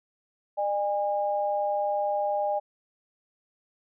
sine tone pair together, 603.7 / 815 Hz, D5 / G#5, +48 / -33 cents, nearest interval perfect fourth, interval 519 cents, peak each -27 dBFS, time 0.57-2.6 s, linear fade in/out 20 ms, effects none

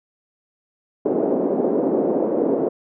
white band-pass noise, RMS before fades -20 dBFS, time 1.05-2.69 s, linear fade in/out 10 ms, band 240 to 510 Hz, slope 24 dB/octave, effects none

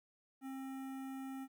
square tone with notch filter, 266.7 Hz, C4, 33 cents sharp, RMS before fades -45 dBFS, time 0.41-1.48 s, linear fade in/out 50 ms, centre 4400 Hz, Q 0.55, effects 13-bit

